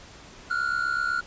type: tone pair together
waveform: triangle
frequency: 1384.1 / 1452 Hz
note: F6 / F#6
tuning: -16 / -33 cents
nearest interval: minor second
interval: 83 cents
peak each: -25 dBFS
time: 0.5-1.21 s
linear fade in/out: 10 ms
effects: pink hiss -47 dBFS RMS until 1.26 s + resampled to 16000 Hz